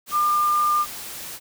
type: tone in noise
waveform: sine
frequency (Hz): 1201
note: D6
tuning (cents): +38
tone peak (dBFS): -17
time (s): 0.11-0.86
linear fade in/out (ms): 50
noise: white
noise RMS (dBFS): -35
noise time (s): 0.06-1.4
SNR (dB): +15
effects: none